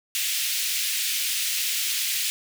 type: high-pass noise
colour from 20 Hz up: pink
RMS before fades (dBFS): -26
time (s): 0.15-2.3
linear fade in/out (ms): 0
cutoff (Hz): 2400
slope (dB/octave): 24
effects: none